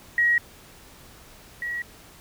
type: tone pair in turn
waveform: sine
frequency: 1900 / 1916.5 Hz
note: A#6 / A#6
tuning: +33 / +47 cents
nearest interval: unison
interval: 14 cents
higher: second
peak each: -17 / -27 dBFS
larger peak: first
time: 0.18-0.38 / 1.62-1.82 s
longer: neither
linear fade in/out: 2 ms
effects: pink hiss -49 dBFS RMS until 2.2 s